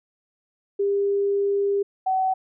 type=tone pair in turn; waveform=sine; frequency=400.5 / 756 Hz; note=G4 / F#5; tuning=+37 / +37 cents; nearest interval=major seventh; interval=1100 cents; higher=second; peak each=-19 dBFS; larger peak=neither; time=0.79-1.83 / 2.06-2.34 s; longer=first; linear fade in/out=10 ms; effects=none